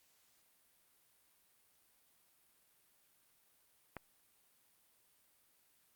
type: click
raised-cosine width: 0.5 ms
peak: -28 dBFS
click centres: 3.967 s
effects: white hiss -72 dBFS RMS until 5.95 s + Opus 48 kbps